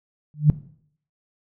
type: tone with exponential growth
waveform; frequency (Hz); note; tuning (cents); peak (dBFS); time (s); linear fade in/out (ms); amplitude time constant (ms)
sine; 150; D3; +37; -6; 0.34-0.5; 0; 33
effects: noise-tail reverb RT60 0.6 s tail -17 dB re dry